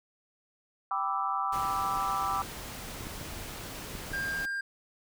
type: chord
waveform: sine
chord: E minor seventh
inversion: first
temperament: equal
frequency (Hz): 784 / 987.8 / 1174.7 / 1318.5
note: G5 / B5 / D6 / E6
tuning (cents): 0 / 0 / 0 / 0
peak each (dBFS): -34 / -35 / -31 / -35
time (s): 0.91-2.42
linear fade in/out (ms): 2
type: noise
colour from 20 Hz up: pink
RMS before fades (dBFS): -41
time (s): 1.52-4.46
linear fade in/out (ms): 10
type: clicks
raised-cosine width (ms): 3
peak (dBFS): -28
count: 5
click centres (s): 3.009 / 3.069 / 3.214 / 3.952 / 4.117
type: tone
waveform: triangle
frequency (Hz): 1600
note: G6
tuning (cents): +35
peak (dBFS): -29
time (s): 4.13-4.61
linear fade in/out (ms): 5
effects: none